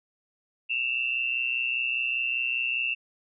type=tone pair together; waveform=sine; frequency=2637 / 2762 Hz; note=E7 / F7; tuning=0 / -20 cents; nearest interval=minor second; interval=80 cents; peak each=-28 / -28 dBFS; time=0.69-2.95 s; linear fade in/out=20 ms; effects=none